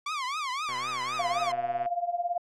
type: tone with vibrato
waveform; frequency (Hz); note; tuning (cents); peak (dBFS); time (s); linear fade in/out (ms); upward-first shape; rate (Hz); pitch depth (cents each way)
sawtooth; 1126; C#6; +27; -26; 0.06-1.52; 5; triangle; 3.9; 240
type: click train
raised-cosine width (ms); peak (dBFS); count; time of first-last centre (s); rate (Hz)
0.5; -27; 146; 0.69-1.859; 124
type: tone with tremolo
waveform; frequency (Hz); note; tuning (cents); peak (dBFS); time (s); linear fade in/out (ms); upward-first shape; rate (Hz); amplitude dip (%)
sine; 698.5; F5; 0; -23; 1.19-2.38; 5; triangle; 18; 90
effects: low-pass 6000 Hz 12 dB/octave